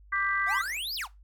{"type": "chord", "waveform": "sine", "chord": "G major", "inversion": "second", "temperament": "equal with one note detuned", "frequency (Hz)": [1174.7, 1575.2, 1975.5], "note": ["D6", "G6", "B6"], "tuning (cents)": [0, 8, 0], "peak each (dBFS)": -30, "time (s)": [0.12, 0.62], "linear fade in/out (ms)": 10}
{"type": "click train", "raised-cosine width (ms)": 0.3, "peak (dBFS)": -36, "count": 29, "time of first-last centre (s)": [0.16, 0.766], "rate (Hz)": 46.2}
{"type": "exponential two-way sweep", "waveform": "square", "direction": "up then down", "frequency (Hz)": [659.3, 5360, 659.3], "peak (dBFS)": -32, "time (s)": [0.46, 1.08], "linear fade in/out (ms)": 50, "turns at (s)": 0.95}
{"effects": ["noise-tail reverb RT60 0.2 s tail -18 dB re dry", "added 50 Hz sine -51 dBFS peak until 1.23 s"]}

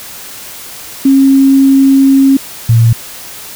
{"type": "tone pair in turn", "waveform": "sine", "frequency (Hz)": [271.1, 115.31], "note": ["C#4", "A#2"], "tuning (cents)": [-38, -18], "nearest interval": "octave + minor third", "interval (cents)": 1480, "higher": "first", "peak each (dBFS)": -3, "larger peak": "neither", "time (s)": [[1.05, 2.37], [2.69, 2.93]], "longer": "first", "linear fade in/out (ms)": 5, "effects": ["white hiss -28 dBFS RMS until 3.55 s"]}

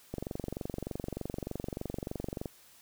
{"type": "click train", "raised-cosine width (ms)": 2, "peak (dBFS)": -22, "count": 55, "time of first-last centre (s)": [0.14, 2.458], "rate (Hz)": 23.3, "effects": ["white hiss -59 dBFS RMS until 2.81 s"]}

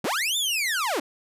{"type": "linear two-way sweep", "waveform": "sawtooth", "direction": "up then down", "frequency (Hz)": [122.5, 3628, 246.3], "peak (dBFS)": -20, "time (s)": [0.04, 1], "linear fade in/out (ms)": 5, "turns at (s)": 0.37, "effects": ["resampled to 32000 Hz"]}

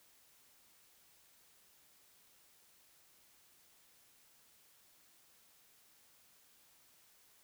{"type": "silence", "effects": ["white hiss -67 dBFS RMS until 7.43 s"]}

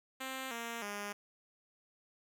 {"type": "tone with pitch steps", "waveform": "5% pulse", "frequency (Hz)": [263.2, 232.6, 204.6], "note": ["C4", "A#3", "G#3"], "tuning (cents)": [10, -4, -26], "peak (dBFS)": -28, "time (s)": [0.2, 1.13], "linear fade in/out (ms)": 10, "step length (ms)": 310, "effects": []}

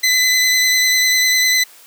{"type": "tone with vibrato", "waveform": "20% pulse", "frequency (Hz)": 2015, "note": "B6", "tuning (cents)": 34, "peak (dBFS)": -7, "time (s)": [0.03, 1.64], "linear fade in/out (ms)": 10, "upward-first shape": "sine", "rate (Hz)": 10, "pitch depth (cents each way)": 18, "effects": ["white hiss -44 dBFS RMS until 1.86 s", "high-pass 400 Hz 12 dB/octave"]}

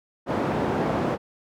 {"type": "band-pass noise", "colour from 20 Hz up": "white", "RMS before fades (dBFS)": -25, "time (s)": [0.26, 1.18], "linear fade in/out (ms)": 50, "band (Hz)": [110, 620], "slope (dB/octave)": 12, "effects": []}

